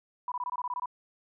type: tone bursts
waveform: sine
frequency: 987.8 Hz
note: B5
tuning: in tune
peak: -30 dBFS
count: 10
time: 0.28-0.858 s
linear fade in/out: 2 ms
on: 38 ms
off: 22 ms
effects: none